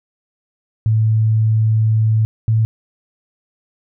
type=tone pair in turn; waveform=sine; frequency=110 / 111.09 Hz; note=A2 / A2; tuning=0 / +17 cents; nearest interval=unison; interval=17 cents; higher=second; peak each=-11 dBFS; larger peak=neither; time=0.86-2.25 / 2.48-2.65 s; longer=first; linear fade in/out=0 ms; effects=none